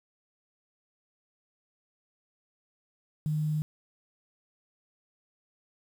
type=tone with quantisation; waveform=sine; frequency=153 Hz; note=D#3; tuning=29 cents flat; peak=-26 dBFS; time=3.26-3.62 s; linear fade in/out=0 ms; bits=9; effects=none